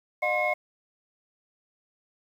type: tone cluster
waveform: sine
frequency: 609 / 718 / 1050 / 2167 Hz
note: D#5 / F5 / C6 / C#7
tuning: -37 / +48 / +6 / -40 cents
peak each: -27 / -28 / -34 / -26 dBFS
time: 0.22-0.54 s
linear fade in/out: 10 ms
effects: tanh soft clip ceiling -16 dBFS + 9-bit